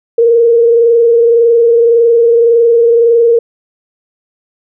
sine tone with frequency modulation, 466.2 Hz, A#4, in tune, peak -4 dBFS, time 0.18-3.39 s, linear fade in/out 5 ms, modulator 21.8 Hz, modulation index 0.46, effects none

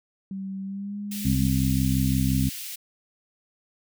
sine tone with pitch glide, 193.1 to 204.6 Hz, G3 to G#3, -26 to -26 cents, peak -30 dBFS, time 0.31-1.47 s, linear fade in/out 2 ms, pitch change +100 cents, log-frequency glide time 0.63-0.98 s
white high-pass noise, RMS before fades -36 dBFS, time 1.11-2.76 s, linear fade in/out 10 ms, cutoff 2100 Hz, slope 24 dB/octave
harmonic tone, 65.8 Hz, C2, 10 cents sharp, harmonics 1 / 2 / 3 / 4, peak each -27 / -24 / -26 / -26 dBFS, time 1.24-2.5 s, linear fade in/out 20 ms
effects none

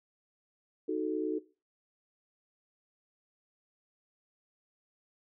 sine chord, D# diminished, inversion none, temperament equal, 311.1 / 370 / 440 Hz, D#4 / F#4 / A4, 0 / 0 / 0 cents, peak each -34 dBFS, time 0.88-1.39 s, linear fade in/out 10 ms, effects noise-tail reverb RT60 0.3 s tail -17 dB re dry

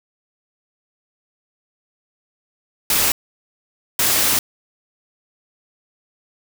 white noise bursts at uneven times, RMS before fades -17 dBFS, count 2, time 2.9-3.12 / 3.99-4.39 s, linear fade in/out 2 ms, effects none

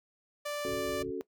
sawtooth tone, 587 Hz, D5, 1 cent flat, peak -30 dBFS, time 0.45-1.03 s, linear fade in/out 10 ms
sine chord, F# minor, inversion second, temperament equal, 277.2 / 370 / 440 Hz, C#4 / F#4 / A4, 0 / 0 / 0 cents, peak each -39 / -36 / -37 dBFS, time 0.65-1.21 s, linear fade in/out 0 ms
pink low-pass noise, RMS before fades -46 dBFS, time 0.66-1.11 s, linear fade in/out 5 ms, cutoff 150 Hz, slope 24 dB/octave
effects noise-tail reverb RT60 0.1 s tail -19 dB re dry + high-pass 60 Hz 12 dB/octave

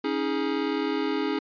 square chord, C# suspended second, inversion none, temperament equal with one note detuned, 277.2 / 316.7 / 415.3 Hz, C#4 / D#4 / G#4, 0 / +31 / 0 cents, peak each -30 dBFS, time 0.04-1.39 s, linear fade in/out 5 ms, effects resampled to 11025 Hz

